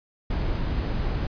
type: noise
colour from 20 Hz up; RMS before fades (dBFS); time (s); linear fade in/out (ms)
brown; -26; 0.3-1.27; 5
effects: resampled to 11025 Hz